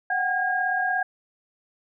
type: tone cluster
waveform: sine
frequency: 736 / 773 / 1626 Hz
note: F#5 / G5 / G#6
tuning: -9 / -24 / -37 cents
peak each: -26 / -31 / -24 dBFS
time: 0.1-1.03 s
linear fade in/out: 5 ms
effects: none